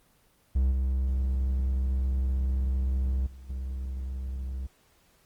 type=tone with level steps; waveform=triangle; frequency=65.41 Hz; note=C2; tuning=in tune; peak=-19 / -22 / -41 / -29 dBFS; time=0.55-4.67 s; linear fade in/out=10 ms; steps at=0.71 / 3.26 / 3.49 s; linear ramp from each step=10 ms; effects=pink hiss -64 dBFS RMS until 5.25 s + Opus 24 kbps